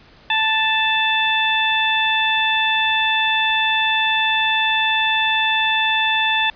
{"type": "harmonic tone", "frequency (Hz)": 880, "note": "A5", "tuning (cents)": 0, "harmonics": [1, 2, 3, 4], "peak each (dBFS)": [-21, -21, -21, -21], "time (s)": [0.3, 6.5], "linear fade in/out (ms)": 2, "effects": ["pink hiss -48 dBFS RMS until 6.55 s", "resampled to 11025 Hz"]}